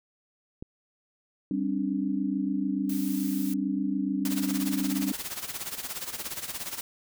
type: click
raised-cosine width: 3 ms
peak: -25 dBFS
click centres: 0.625 s
type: chord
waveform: sine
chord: G suspended fourth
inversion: none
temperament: equal with one note detuned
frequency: 196 / 266.8 / 293.7 Hz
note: G3 / C4 / D4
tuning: 0 / +34 / 0 cents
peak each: -30 dBFS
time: 1.51-5.12 s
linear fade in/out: 2 ms
type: noise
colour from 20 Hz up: blue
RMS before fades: -40 dBFS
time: 2.89-3.54 s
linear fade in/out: 5 ms
type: noise with tremolo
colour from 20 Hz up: white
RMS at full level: -33 dBFS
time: 4.25-6.81 s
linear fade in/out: 2 ms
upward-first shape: sine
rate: 17 Hz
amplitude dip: 75%
effects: none